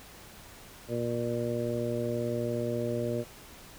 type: harmonic tone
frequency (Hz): 118.8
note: A#2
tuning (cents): +33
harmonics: 1 / 2 / 3 / 4 / 5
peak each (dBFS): -35 / -35 / -35 / -35 / -35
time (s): 0.88-3.25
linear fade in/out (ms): 50
effects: pink hiss -50 dBFS RMS until 3.78 s